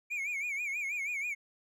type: tone with vibrato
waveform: triangle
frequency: 2308 Hz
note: D7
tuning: 31 cents flat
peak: -31 dBFS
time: 0.1-1.35 s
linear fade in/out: 20 ms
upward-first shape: sine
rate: 6.2 Hz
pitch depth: 120 cents each way
effects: none